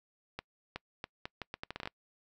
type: accelerating click train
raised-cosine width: 0.3 ms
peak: -22 dBFS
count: 13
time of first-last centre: 0.39-1.874 s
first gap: 370 ms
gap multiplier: 0.76
effects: noise-tail reverb RT60 0.1 s tail -26 dB re dry